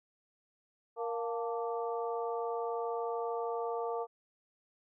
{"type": "harmonic tone with a mistuned harmonic", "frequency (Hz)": 233.1, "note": "A#3", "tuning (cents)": 0, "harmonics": [2, 3, 4, 5], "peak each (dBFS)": [-35, -39, -41, -43], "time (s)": [0.96, 4.07], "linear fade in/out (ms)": 50, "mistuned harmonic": 4, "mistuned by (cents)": -78, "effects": []}